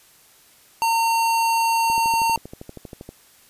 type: tone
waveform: square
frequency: 913 Hz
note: A#5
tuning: 36 cents flat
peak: -18 dBFS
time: 0.82-2.36 s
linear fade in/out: 0 ms
type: click train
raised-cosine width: 2 ms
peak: -22 dBFS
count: 16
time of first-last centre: 1.9-3.09 s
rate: 12.6 Hz
effects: white hiss -53 dBFS RMS until 3.49 s + resampled to 32000 Hz